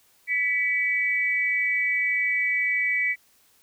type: tone pair together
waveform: sine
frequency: 1973.9 / 2280 Hz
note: B6 / C#7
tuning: -1 / +48 cents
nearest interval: major second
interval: 249 cents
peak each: -24 dBFS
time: 0.27-3.16 s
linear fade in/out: 50 ms
effects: white hiss -61 dBFS RMS until 3.62 s